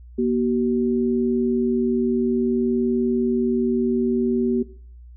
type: tone pair together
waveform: sine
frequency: 239.4 / 380 Hz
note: A#3 / F#4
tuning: +46 / +46 cents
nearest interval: minor sixth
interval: 800 cents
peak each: -20 / -21 dBFS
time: 0.18-4.63 s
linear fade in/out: 10 ms
effects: noise-tail reverb RT60 0.5 s tail -18 dB re dry + added 60 Hz sine -40 dBFS peak until 5.16 s